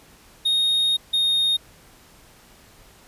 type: tone pair in turn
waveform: triangle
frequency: 3718 / 3702 Hz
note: A#7 / A#7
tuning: -5 / -13 cents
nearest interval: unison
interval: 8 cents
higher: first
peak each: -16 dBFS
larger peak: neither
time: 0.45-0.97 / 1.13-1.57 s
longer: first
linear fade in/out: 10 ms
effects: pink hiss -51 dBFS RMS until 3.07 s + resampled to 32000 Hz